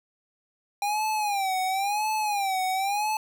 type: tone with vibrato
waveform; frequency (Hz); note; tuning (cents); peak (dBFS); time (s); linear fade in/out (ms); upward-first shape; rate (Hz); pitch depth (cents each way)
square; 804; G5; +44; -25; 0.82-3.17; 2; sine; 0.96; 130
effects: none